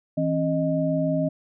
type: tone cluster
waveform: sine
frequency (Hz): 162.5 / 269 / 620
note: E3 / C4 / D#5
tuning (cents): -24 / +48 / -6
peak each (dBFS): -25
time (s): 0.17-1.29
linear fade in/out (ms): 10
effects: none